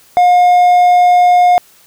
triangle tone, 715 Hz, F5, 41 cents sharp, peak -3 dBFS, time 0.17-1.58 s, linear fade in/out 0 ms, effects white hiss -46 dBFS RMS until 1.86 s

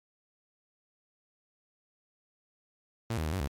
sawtooth tone with pitch steps, 114.6 / 79.5 / 77.4 / 94.2 / 70.2 Hz, A#2 / D#2 / D#2 / F#2 / C#2, -29 / +38 / -9 / +32 / +22 cents, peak -26 dBFS, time 3.1-3.475 s, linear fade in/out 5 ms, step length 75 ms, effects MP3 64 kbps

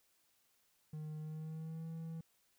triangle tone with pitch glide, 153.9 to 163.05 Hz, D#3 to E3, -19 to -19 cents, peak -40 dBFS, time 0.93-2.21 s, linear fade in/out 5 ms, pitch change +100 cents, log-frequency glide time 1.18-1.88 s, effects white hiss -75 dBFS RMS until 2.58 s

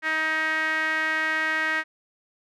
sawtooth tone with band-pass filter, 315.3 Hz, D#4, 23 cents sharp, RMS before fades -25 dBFS, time 0.02-1.84 s, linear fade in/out 50 ms, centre 1800 Hz, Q 5.4, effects none

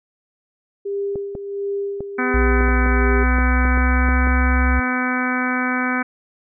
sine tone with tremolo, 400 Hz, G4, 35 cents sharp, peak -20 dBFS, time 0.85-3.24 s, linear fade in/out 10 ms, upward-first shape sine, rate 1.4 Hz, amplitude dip 60%
clicks, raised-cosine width 2 ms, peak -16 dBFS, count 11, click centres 1.157 / 1.352 / 2.006 / 2.608 / 2.686 / 2.862 / 3.385 / 3.652 / 3.775 / 4.087 / 4.272 s
harmonic tone, 252.4 Hz, B3, 38 cents sharp, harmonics 1 / 2 / 3 / 4 / 5 / 6 / 7 / 8 / 9, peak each -22 / -32 / -30 / -30 / -27 / -24 / -30 / -33 / -28 dBFS, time 2.18-6.03 s, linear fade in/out 10 ms
sine tone with pitch glide, 60.7 to 65.81 Hz, B1 to C2, -29 to +11 cents, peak -15 dBFS, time 2.34-4.8 s, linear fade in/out 5 ms, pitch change +140 cents, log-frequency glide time 3.06-4.19 s
effects none

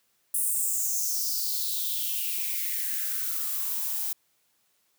violet noise with high-pass filter sweep, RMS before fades -29 dBFS, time 0.34-4.13 s, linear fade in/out 5 ms, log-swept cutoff 9700 to 770 Hz, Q 5.1, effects white hiss -70 dBFS RMS until 4.98 s + high-pass 80 Hz 12 dB/octave

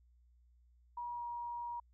sine tone with pitch glide, 959 to 952.4 Hz, A#5 to A#5, +49 to +37 cents, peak -39 dBFS, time 0.97-1.8 s, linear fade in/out 5 ms, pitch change -12 cents, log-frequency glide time 1.16-1.21 s, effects added 60 Hz sine -64 dBFS peak until 1.93 s

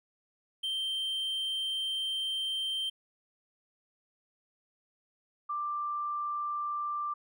triangle / sine tone pair in turn, 3136 / 1181.1 Hz, G7 / D6, 0 / +9 cents, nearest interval octave + perfect fourth, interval 1691 cents, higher first, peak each -29 / -31 dBFS, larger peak first, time 0.63-2.9 / 5.49-7.14 s, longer first, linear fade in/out 10 ms, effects none

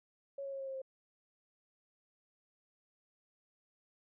sine tone with pitch steps, 554.4 / 549.3 / 544.2 / 539.2 / 534.3 / 529.4 Hz, C#5 / C#5 / C#5 / C#5 / C5 / C5, 0 / -16 / -32 / -48 / +36 / +20 cents, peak -39 dBFS, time 0.38-0.818 s, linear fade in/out 5 ms, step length 73 ms, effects none

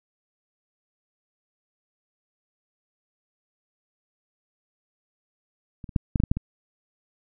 clicks, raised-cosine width 5 ms, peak -25 / -27 / -7 / -8 / -9 / -9 / -8 / -16 dBFS, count 8, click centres 5.842 / 5.892 / 5.962 / 6.158 / 6.201 / 6.237 / 6.315 / 6.37 s, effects none

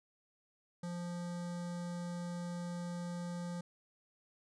square tone with notch filter, 174.61 Hz, F3, in tune, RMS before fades -41 dBFS, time 0.83-3.61 s, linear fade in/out 5 ms, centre 2600 Hz, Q 1.3, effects resampled to 22050 Hz

